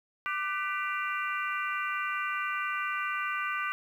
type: harmonic tone with a mistuned harmonic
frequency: 395.1 Hz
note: G4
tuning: 14 cents sharp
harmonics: 3 / 4 / 5 / 6 / 7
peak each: -33 / -35 / -37 / -39 / -40 dBFS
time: 0.26-3.72 s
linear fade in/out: 0 ms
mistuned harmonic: 4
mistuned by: -79 cents
effects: 10-bit